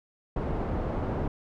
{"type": "low-pass noise", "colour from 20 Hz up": "pink", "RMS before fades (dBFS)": -30, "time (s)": [0.36, 1.28], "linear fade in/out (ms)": 5, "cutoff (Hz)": 790, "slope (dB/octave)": 12, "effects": []}